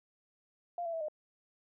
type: tone with pitch steps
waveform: sine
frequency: 696 / 670 / 653 / 611 Hz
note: F5 / E5 / E5 / D#5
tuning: -6 / +28 / -17 / -32 cents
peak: -34 dBFS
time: 0.78-1.084 s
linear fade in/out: 2 ms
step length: 76 ms
effects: none